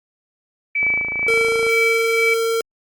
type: tone with tremolo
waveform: sine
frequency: 2300 Hz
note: D7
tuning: 37 cents flat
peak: -15 dBFS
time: 0.75-2.34 s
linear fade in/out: 5 ms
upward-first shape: sine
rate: 2.1 Hz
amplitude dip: 55%
type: click train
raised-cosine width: 1 ms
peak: -18 dBFS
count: 24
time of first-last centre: 0.83-1.666 s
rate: 27.5 Hz
type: tone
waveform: square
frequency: 455.6 Hz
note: A#4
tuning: 40 cents flat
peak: -18 dBFS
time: 1.28-2.61 s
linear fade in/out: 2 ms
effects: Opus 32 kbps